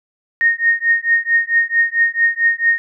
sine tone with tremolo, 1852 Hz, A#6, 12 cents flat, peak -8 dBFS, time 0.41-2.78 s, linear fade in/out 0 ms, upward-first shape triangle, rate 4.5 Hz, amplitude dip 100%, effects none

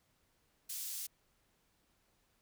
pink high-pass noise, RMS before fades -42 dBFS, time 0.69-1.07 s, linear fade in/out 10 ms, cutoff 6400 Hz, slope 12 dB/octave, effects pink hiss -75 dBFS RMS until 2.41 s

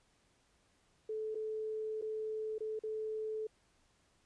sine tone with dropouts, 434.8 Hz, A4, 21 cents flat, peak -36 dBFS, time 1.09-3.47 s, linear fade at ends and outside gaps 5 ms, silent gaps 1.347-1.353 / 2.014-2.022 / 2.583-2.605 / 2.792-2.835 s, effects pink hiss -72 dBFS RMS until 4.25 s + resampled to 22050 Hz

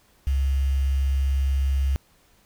sine tone with quantisation, 67.9 Hz, C#2, 35 cents flat, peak -19 dBFS, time 0.27-1.96 s, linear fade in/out 0 ms, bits 7, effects pink hiss -60 dBFS RMS until 2.45 s

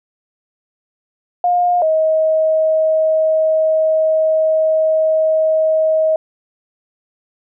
sine tone pair in turn, 710 / 632.5 Hz, F5 / D#5, +28 / +28 cents, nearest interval major second, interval 200 cents, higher first, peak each -11 dBFS, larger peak neither, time 1.44-1.82 / 1.82-6.16 s, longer second, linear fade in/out 2 ms, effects none

